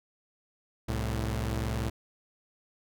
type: tone pair together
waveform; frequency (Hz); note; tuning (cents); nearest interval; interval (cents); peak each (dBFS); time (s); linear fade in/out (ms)
sawtooth; 65.41 / 110; C2 / A2; 0 / 0; major sixth; 900; -28; 0.88-1.9; 10
effects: none